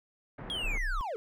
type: low-pass noise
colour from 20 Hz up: pink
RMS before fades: -43 dBFS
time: 0.38-0.78 s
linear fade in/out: 5 ms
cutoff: 1800 Hz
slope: 24 dB/octave
type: linear sweep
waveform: triangle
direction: down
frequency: 3345 to 403.9 Hz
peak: -31 dBFS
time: 0.5-1.16 s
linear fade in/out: 0 ms
type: tone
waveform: sine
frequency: 32.14 Hz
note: C1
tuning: 30 cents flat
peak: -30 dBFS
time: 0.64-1.01 s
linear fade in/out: 0 ms
effects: none